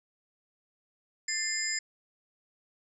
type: tone cluster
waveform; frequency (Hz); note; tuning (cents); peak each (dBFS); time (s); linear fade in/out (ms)
sine; 1770 / 2086 / 5030 / 7300; A6 / C7 / D#8 / A#8; +10 / -6 / +18 / -37; -37 / -36 / -34 / -33; 1.28-1.79; 5
effects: none